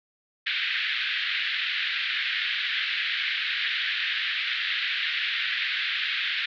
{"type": "band-pass noise", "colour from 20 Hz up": "pink", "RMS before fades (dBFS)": -28, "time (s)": [0.46, 6.46], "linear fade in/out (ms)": 10, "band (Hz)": [1600, 3900], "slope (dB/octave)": 48, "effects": []}